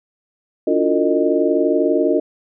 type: tone cluster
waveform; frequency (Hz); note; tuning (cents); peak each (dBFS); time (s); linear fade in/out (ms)
sine; 288.4 / 340.5 / 360.6 / 454.7 / 616; D4 / F4 / F#4 / A#4 / D#5; -31 / -44 / -45 / -43 / -17; -20; 0.67-2.2; 5
effects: none